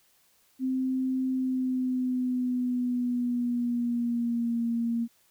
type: tone with pitch glide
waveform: sine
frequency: 260 to 233 Hz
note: C4 to A#3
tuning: -11 to -1 cents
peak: -25 dBFS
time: 0.59-5.08 s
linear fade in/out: 50 ms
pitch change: -190 cents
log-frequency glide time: 1.29-4.63 s
effects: white hiss -65 dBFS RMS until 5.3 s